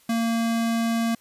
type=tone; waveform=square; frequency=229.4 Hz; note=A#3; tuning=28 cents flat; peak=-22 dBFS; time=0.09-1.15 s; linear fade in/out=5 ms; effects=white hiss -58 dBFS RMS until 1.2 s + resampled to 32000 Hz